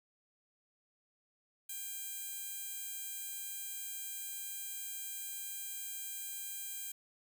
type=tone with high-pass filter; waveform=15% pulse; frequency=799 Hz; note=G5; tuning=33 cents sharp; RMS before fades=-43 dBFS; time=1.69-6.92 s; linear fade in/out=5 ms; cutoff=8600 Hz; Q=0.53; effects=none